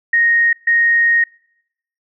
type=tone bursts at uneven times; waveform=sine; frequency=1864.7 Hz; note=A#6; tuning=in tune; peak=-10 dBFS; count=2; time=0.13-0.53 / 0.67-1.24 s; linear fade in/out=5 ms; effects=noise-tail reverb RT60 0.8 s tail -26 dB re dry